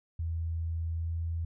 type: tone with pitch glide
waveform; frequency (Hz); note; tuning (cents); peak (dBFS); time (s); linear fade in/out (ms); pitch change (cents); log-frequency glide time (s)
sine; 82.41 to 83.08; E2 to E2; 0 to +14; -30; 0.19-1.45; 5; +14; 0.96-1.13
effects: none